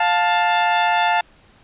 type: tone pair together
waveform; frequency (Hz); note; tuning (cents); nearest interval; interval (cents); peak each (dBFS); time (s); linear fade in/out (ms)
sawtooth; 704 / 881.1; F5 / A5; +14 / +2; major third; 388; -15 / -13; 0-1.21; 5
effects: pink hiss -52 dBFS RMS until 1.63 s + resampled to 8000 Hz